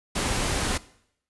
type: noise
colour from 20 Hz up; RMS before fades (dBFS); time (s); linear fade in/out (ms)
pink; -26; 0.15-0.78; 10
effects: noise-tail reverb RT60 0.7 s tail -19 dB re dry + resampled to 24000 Hz